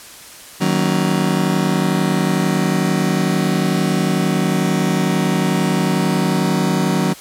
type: chord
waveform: 35% pulse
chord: D# minor seventh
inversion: none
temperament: just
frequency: 155.56 / 186.68 / 233.3 / 280 Hz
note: D#3 / F#3 / A#3 / C#4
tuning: 0 / +16 / +2 / +18 cents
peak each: -19 / -16 / -22 / -21 dBFS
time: 0.6-7.14 s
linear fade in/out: 20 ms
effects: white hiss -38 dBFS RMS until 7.2 s + low-pass 12000 Hz 12 dB/octave